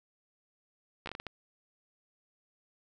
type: slowing click train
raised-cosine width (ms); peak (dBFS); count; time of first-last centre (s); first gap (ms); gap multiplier
0.3; -23; 7; 1.06-1.267; 13; 1.39
effects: none